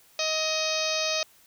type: harmonic tone with a mistuned harmonic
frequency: 630 Hz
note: D#5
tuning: 21 cents sharp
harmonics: 1 / 2 / 3 / 4 / 5 / 6 / 7 / 8 / 9 / 10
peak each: -30 / -37 / -40 / -32 / -38 / -33 / -34 / -33 / -37 / -37 dBFS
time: 0.19-1.23 s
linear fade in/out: 2 ms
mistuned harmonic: 3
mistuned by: -22 cents
effects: white hiss -58 dBFS RMS until 1.46 s